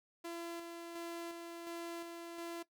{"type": "tone with tremolo", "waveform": "sawtooth", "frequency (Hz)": 338.8, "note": "E4", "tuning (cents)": 48, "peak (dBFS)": -38, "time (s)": [0.24, 2.63], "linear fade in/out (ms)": 10, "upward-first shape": "square", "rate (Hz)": 1.4, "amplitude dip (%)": 35, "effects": ["noise-tail reverb RT60 0.1 s tail -17 dB re dry"]}